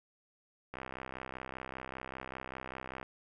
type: click train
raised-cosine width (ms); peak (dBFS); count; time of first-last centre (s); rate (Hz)
0.5; -26; 150; 0.74-3.029; 65.1
effects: none